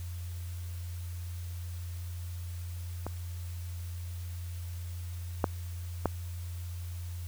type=clicks; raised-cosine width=1 ms; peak=-21 / -11 / -12 dBFS; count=3; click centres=3.066 / 5.442 / 6.057 s; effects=added 87 Hz sine -36 dBFS peak until 7.27 s + white hiss -53 dBFS RMS until 7.27 s